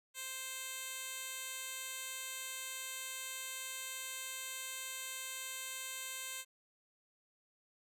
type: tone with band-pass filter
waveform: 10% pulse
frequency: 523.3 Hz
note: C5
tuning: in tune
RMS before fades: -44 dBFS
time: 0.14-6.45 s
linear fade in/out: 50 ms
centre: 8900 Hz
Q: 0.72
effects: none